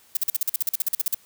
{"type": "noise bursts", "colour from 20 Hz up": "violet", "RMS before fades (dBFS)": -22, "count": 16, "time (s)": [0.15, 1.145], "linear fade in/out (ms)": 2, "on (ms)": 20, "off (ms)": 45, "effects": ["white hiss -56 dBFS RMS until 1.25 s"]}